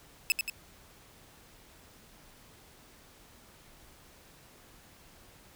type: tone with echo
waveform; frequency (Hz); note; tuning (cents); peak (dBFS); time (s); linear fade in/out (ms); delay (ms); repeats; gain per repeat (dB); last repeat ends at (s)
sawtooth; 2610; E7; -18; -19; 0.3-0.32; 0; 89; 2; -5; 0.498
effects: pink hiss -57 dBFS RMS until 5.55 s

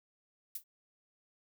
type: noise with exponential decay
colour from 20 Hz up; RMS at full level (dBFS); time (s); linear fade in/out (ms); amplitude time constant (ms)
violet; -34; 0.55-0.64; 5; 19
effects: none

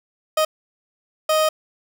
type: tone bursts at uneven times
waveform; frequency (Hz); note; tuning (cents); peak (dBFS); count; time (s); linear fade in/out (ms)
30% pulse; 624; D#5; +5; -13; 2; 0.37-0.45 / 1.29-1.49; 5
effects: none

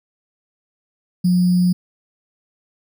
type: tone with sample-and-hold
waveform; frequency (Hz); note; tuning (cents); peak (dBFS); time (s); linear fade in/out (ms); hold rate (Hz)
sine; 179.2; F3; +45; -12; 1.24-1.73; 10; 4900
effects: none

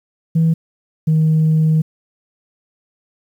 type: tone pair in turn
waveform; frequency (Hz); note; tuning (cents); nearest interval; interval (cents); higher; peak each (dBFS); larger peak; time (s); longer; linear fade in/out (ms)
sine; 162.8 / 157.44; E3 / D#3; -21 / +21; minor second; 58; first; -9; neither; 0.35-0.54 / 1.07-1.82; second; 10
effects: tanh soft clip ceiling -8 dBFS + 8-bit

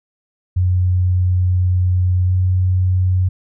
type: tone with pitch glide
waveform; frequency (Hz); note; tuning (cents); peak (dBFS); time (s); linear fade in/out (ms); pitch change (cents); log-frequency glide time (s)
sine; 90.9 to 92.06; F#2 to F#2; -30 to -8; -12; 0.56-3.29; 10; +22; 2.26-2.32
effects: none

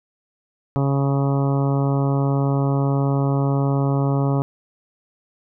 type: harmonic tone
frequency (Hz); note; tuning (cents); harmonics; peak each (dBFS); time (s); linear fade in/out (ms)
138.59; C#3; 0; 1 / 2 / 3 / 4 / 5 / 6 / 7 / 8 / 9; -18 / -24 / -28 / -30 / -32 / -34 / -35 / -36 / -37; 0.76-4.42; 0
effects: none

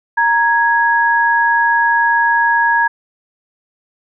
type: tone pair together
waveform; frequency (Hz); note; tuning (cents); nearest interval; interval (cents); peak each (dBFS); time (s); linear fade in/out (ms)
sine; 932.3 / 1661.2; A#5 / G#6; 0 / 0; minor seventh; 1000; -13; 0.17-2.88; 10
effects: none

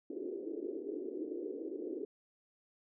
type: band-pass noise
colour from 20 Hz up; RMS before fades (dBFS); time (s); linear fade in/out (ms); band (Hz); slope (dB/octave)
white; -41; 0.1-2.05; 5; 300 to 420; 48
effects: none

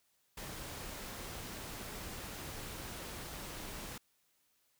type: noise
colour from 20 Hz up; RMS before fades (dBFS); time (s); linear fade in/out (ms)
pink; -45; 0.37-3.98; 5
effects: white hiss -75 dBFS RMS until 4.79 s

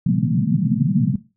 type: band-pass noise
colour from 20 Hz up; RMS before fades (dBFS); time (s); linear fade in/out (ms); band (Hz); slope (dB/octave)
pink; -18; 0.06-1.16; 5; 120 to 240; 96
effects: noise-tail reverb RT60 0.3 s tail -18 dB re dry

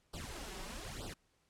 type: noise with flanger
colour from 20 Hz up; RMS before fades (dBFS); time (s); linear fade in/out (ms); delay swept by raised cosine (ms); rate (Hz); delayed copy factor
pink; -45; 0.13-1.14; 10; 0.22 to 5.42; 1.1; +1
effects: pink hiss -75 dBFS RMS until 1.49 s + low-pass 10000 Hz 12 dB/octave

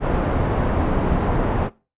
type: low-pass noise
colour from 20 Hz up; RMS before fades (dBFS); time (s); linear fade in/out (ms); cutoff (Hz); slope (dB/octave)
pink; -20; 0-1.7; 50; 1000; 12
effects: noise-tail reverb RT60 0.3 s tail -20 dB re dry + resampled to 8000 Hz

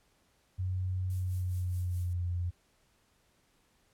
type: tone with pitch glide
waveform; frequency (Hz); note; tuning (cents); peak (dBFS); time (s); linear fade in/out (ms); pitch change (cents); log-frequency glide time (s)
sine; 92.5 to 88.02; F#2 to F2; 0 to +14; -30; 0.58-2.51; 20; -86; 1.1-2.26
type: noise with tremolo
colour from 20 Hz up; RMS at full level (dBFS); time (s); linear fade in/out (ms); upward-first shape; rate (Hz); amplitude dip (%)
violet; -50; 1.1-2.13; 0; sine; 4.8; 65
effects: pink hiss -70 dBFS RMS until 3.93 s + low-pass 12000 Hz 12 dB/octave

